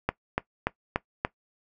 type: click train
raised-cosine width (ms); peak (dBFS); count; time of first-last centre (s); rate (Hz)
0.5; -9; 5; 0.09-1.249; 3.45
effects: noise-tail reverb RT60 0.1 s tail -19 dB re dry